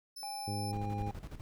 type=tone; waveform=sawtooth; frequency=5274 Hz; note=E8; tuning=in tune; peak=-40 dBFS; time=0.16-0.72 s; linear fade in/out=10 ms
type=tone with pitch glide; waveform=triangle; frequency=800 to 807 Hz; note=G5 to G#5; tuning=+35 to -50 cents; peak=-38 dBFS; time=0.23-1.11 s; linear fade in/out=0 ms; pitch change=+15 cents; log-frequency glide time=0.47-0.86 s
type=harmonic tone; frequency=103.83 Hz; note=G#2; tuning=in tune; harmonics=1 / 2 / 3 / 4 / 5; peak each=-36 / -42 / -46 / -48 / -50 dBFS; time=0.47-1.11 s; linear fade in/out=10 ms
type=noise with tremolo; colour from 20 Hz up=brown; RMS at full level=-42 dBFS; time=0.73-1.41 s; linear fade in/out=0 ms; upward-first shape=square; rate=12 Hz; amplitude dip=70%
effects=none